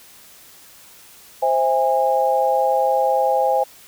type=chord; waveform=sine; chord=C augmented; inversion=none; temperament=just; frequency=523.3 / 654.1 / 817.6 Hz; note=C5 / E5 / G#5; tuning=0 / -14 / -27 cents; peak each=-19 / -22 / -18 dBFS; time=1.42-3.64 s; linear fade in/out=10 ms; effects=white hiss -46 dBFS RMS until 3.87 s